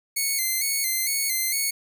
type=tone with vibrato; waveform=5% pulse; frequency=2142 Hz; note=C7; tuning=40 cents sharp; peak=-13 dBFS; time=0.16-1.71 s; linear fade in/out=10 ms; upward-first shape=square; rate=2.2 Hz; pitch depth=57 cents each way; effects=none